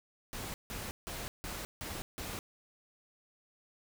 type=noise bursts; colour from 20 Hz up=pink; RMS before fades=-41 dBFS; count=6; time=0.33-2.39 s; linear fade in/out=0 ms; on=210 ms; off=160 ms; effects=none